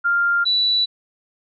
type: tone pair in turn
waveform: sine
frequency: 1396.9 / 3951 Hz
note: F6 / B7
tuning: 0 / 0 cents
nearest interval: octave + tritone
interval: 1800 cents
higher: second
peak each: -15 dBFS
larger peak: neither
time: 0.04-0.45 / 0.45-0.86 s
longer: neither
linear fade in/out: 20 ms
effects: none